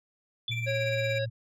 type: tone with exponential decay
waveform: sine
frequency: 3470 Hz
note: A7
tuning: 25 cents flat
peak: -28 dBFS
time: 0.48-0.69 s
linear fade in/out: 2 ms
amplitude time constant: 45 ms
type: tone with pitch glide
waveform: sine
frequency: 116.54 to 114.6 Hz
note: A#2 to A#2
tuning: 0 to -29 cents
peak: -31 dBFS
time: 0.49-1.3 s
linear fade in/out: 20 ms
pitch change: -29 cents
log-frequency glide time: 0.84-1.14 s
type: tone with tremolo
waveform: triangle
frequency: 2349 Hz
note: D7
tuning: in tune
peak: -29 dBFS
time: 0.51-1.19 s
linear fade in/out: 10 ms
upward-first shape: sine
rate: 17 Hz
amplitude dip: 65%
type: harmonic tone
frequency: 548 Hz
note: C#5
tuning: 20 cents flat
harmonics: 1 / 3 / 5 / 7 / 9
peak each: -29 / -37 / -47 / -39 / -50 dBFS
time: 0.66-1.26 s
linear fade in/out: 20 ms
effects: none